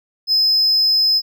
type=tone; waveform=triangle; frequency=5100 Hz; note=D#8; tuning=42 cents sharp; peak=-11 dBFS; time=0.27-1.22 s; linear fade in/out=50 ms; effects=none